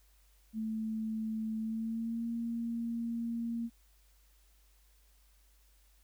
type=tone with pitch glide; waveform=sine; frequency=220 to 232.3 Hz; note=A3 to A#3; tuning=0 to -6 cents; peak=-33 dBFS; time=0.53-3.7 s; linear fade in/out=50 ms; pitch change=+94 cents; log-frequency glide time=1.58-2.27 s; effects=added 50 Hz sine -63 dBFS peak until 6.03 s + white hiss -70 dBFS RMS until 6.03 s